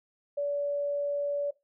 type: tone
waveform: sine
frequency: 574 Hz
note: D5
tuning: 40 cents flat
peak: -27 dBFS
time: 0.37-1.51 s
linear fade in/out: 10 ms
effects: noise-tail reverb RT60 0.2 s tail -18 dB re dry